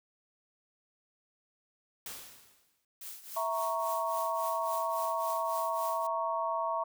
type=noise with exponential decay; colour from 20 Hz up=white; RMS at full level=-40 dBFS; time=2.06-2.85 s; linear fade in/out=2 ms; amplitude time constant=170 ms
type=noise with tremolo; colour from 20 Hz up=blue; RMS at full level=-42 dBFS; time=3.01-6.07 s; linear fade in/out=5 ms; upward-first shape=triangle; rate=3.6 Hz; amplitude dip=80%
type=chord; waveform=sine; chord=A# diminished; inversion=second; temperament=equal; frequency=659.3 / 932.3 / 1108.7 Hz; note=E5 / A#5 / C#6; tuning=0 / 0 / 0 cents; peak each=-34 dBFS; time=3.36-6.84 s; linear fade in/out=10 ms
effects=none